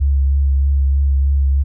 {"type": "tone with vibrato", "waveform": "sine", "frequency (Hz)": 69, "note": "C#2", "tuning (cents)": -7, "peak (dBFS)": -11, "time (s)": [0, 1.64], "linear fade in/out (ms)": 20, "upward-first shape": "triangle", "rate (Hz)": 3.2, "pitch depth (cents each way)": 28, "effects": []}